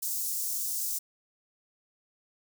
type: high-pass noise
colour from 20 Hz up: white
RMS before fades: -32 dBFS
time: 0.02-0.99 s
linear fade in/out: 10 ms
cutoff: 5800 Hz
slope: 24 dB/octave
effects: none